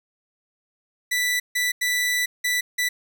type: tone bursts at uneven times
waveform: sawtooth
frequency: 1975.5 Hz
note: B6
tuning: in tune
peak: -17 dBFS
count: 5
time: 1.11-1.4 / 1.55-1.72 / 1.81-2.26 / 2.44-2.61 / 2.78-2.89 s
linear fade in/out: 10 ms
effects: none